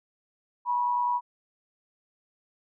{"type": "tone with amplitude modulation", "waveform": "sine", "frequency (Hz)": 973, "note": "B5", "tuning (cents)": -26, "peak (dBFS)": -21, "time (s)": [0.65, 1.21], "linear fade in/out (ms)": 50, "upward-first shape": "sine", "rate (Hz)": 110, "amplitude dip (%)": 50, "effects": []}